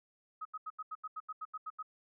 sine tone bursts, 1266 Hz, D#6, 30 cents sharp, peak -38 dBFS, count 12, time 0.41-1.828 s, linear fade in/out 10 ms, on 43 ms, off 82 ms, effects none

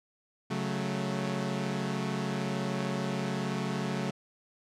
sawtooth chord, F# minor, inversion second, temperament equal with one note detuned, 138.59 / 185 / 218.4 Hz, C#3 / F#3 / A3, 0 / 0 / -13 cents, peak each -31 / -30 / -31 dBFS, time 0.5-4.11 s, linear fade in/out 10 ms, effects low-pass 7000 Hz 12 dB/octave

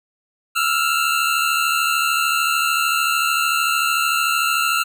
25% pulse tone pair together, 1322 / 1395.4 Hz, E6 / F6, +5 / -2 cents, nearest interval minor second, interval 93 cents, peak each -16 dBFS, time 0.55-4.84 s, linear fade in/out 20 ms, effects none

